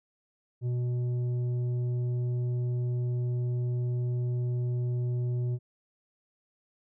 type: tone with tanh clipping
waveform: triangle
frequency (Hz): 122.7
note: B2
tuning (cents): -11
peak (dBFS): -28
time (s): 0.61-5.59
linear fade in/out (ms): 50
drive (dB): 11
effects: none